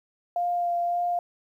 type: tone with vibrato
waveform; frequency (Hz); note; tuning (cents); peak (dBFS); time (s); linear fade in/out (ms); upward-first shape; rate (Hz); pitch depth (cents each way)
sine; 698.5; F5; 0; -23; 0.36-1.19; 2; sine; 1.8; 13
effects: 10-bit